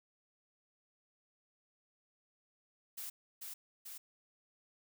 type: noise with echo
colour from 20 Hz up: blue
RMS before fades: -44 dBFS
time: 2.97-3.1 s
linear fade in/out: 10 ms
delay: 440 ms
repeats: 2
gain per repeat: -2 dB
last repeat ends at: 3.98 s
effects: none